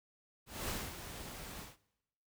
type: noise with ADSR envelope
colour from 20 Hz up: pink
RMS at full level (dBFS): -38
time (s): 0.46-1.77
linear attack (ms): 230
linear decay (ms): 230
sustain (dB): -9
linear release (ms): 170
effects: noise-tail reverb RT60 0.9 s tail -21 dB re dry